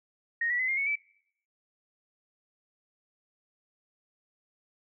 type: tone with pitch steps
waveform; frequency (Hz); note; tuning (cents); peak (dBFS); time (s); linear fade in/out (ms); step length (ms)
sine; 1864.7 / 1946.1 / 2031 / 2120 / 2212 / 2309; A#6 / B6 / B6 / C7 / C#7 / D7; 0 / -26 / +48 / +22 / -4 / -30; -26; 0.41-0.956; 5; 91
effects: noise-tail reverb RT60 0.7 s tail -23 dB re dry